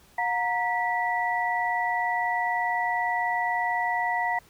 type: tone cluster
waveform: sine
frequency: 721 / 931 / 1958 Hz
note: F#5 / A#5 / B6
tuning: -45 / -2 / -15 cents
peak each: -28 dBFS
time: 0.18-4.39 s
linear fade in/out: 5 ms
effects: pink hiss -57 dBFS RMS until 4.49 s